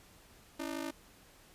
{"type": "ring-modulated tone", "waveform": "sawtooth", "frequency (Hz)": 302.2, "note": "D4", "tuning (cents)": 50, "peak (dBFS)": -30, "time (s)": [0.59, 0.91], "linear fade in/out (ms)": 10, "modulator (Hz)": 26.4, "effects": ["pink hiss -60 dBFS RMS until 1.54 s", "resampled to 32000 Hz"]}